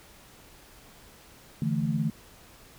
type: chord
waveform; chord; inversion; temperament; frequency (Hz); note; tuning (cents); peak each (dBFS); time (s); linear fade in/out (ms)
sine; D suspended second; none; equal; 146.83 / 164.81 / 220; D3 / E3 / A3; 0 / 0 / 0; -29; 1.62-2.1; 2
effects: pink hiss -53 dBFS RMS until 2.78 s